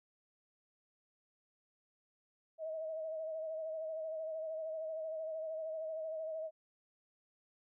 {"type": "tone with vibrato", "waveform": "sine", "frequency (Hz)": 636, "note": "D#5", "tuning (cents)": 38, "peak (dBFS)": -38, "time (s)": [2.58, 6.51], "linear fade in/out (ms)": 50, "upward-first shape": "sine", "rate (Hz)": 13, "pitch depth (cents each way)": 38, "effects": []}